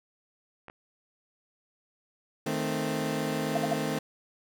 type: clicks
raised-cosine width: 0.5 ms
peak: -30 dBFS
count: 2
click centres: 0.683 / 0.699 s
type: chord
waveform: 20% pulse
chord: A diminished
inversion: second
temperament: equal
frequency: 155.56 / 220 / 261.6 Hz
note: Eb3 / A3 / C4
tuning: 0 / 0 / 0 cents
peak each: -28 dBFS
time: 2.46-3.99 s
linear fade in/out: 5 ms
type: tone bursts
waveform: sine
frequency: 684 Hz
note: F5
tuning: 36 cents flat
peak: -24 dBFS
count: 3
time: 3.55-3.736 s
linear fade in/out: 5 ms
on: 24 ms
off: 57 ms
effects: none